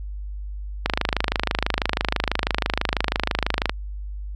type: click train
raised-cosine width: 0.3 ms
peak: -3 dBFS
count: 75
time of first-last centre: 0.86-3.695 s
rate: 26.1 Hz
effects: added 50 Hz sine -29 dBFS peak until 4.35 s